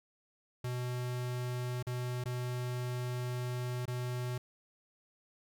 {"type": "tone with dropouts", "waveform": "square", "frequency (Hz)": 124.1, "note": "B2", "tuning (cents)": 9, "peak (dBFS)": -35, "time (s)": [0.64, 4.38], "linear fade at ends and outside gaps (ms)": 5, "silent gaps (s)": [[1.827, 1.868], [2.24, 2.256], [3.856, 3.878]], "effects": []}